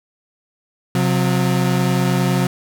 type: tone pair together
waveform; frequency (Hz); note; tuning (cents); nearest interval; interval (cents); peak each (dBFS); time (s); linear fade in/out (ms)
35% pulse; 131.62 / 181.3; C3 / F#3; +11 / -35; tritone; 554; -16; 0.95-2.47; 2
effects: none